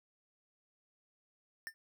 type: tone with exponential decay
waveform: square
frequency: 1793 Hz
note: A6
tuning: 32 cents sharp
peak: -36 dBFS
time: 1.67-1.74 s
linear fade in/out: 0 ms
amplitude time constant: 15 ms
effects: none